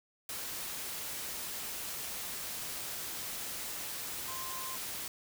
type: tone in noise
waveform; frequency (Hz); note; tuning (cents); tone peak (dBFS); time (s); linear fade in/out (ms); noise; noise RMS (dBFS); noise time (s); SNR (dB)
sine; 1046.5; C6; 0; -43; 4.28-4.76; 2; white; -40; 0.29-5.08; -6
effects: none